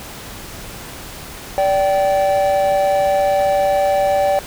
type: tone pair together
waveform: triangle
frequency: 580 / 774.2 Hz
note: D5 / G5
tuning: -22 / -22 cents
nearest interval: perfect fourth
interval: 500 cents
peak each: -13 / -15 dBFS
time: 1.58-4.39 s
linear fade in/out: 0 ms
effects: pink hiss -33 dBFS RMS until 4.46 s